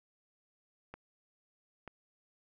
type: clicks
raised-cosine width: 0.5 ms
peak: -30 dBFS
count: 2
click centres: 0.94 / 1.877 s
effects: none